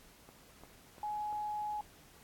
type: click train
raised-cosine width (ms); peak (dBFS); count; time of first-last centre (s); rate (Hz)
1; -39; 4; 0.29-1.328; 2.89
type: tone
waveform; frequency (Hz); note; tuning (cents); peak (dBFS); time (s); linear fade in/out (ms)
sine; 841; G#5; +22; -35; 1.03-1.81; 2
effects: pink hiss -60 dBFS RMS until 2.23 s + AAC 64 kbps